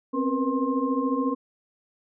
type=tone cluster; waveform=sine; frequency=255.6 / 269.6 / 472.6 / 492.6 / 1061 Hz; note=C4 / C#4 / A#4 / B4 / C6; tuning=-40 / -48 / +24 / -5 / +24 cents; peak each=-29 / -25 / -32 / -33 / -30 dBFS; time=0.13-1.35 s; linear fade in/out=20 ms; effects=none